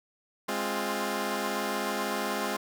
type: chord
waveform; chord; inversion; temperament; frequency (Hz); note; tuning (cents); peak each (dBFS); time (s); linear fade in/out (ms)
10% pulse; F minor; first; equal with one note detuned; 207.7 / 263.7 / 349.2; Ab3 / C4 / F4; 0 / +14 / 0; -24 / -26 / -26; 0.48-2.57; 10
effects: none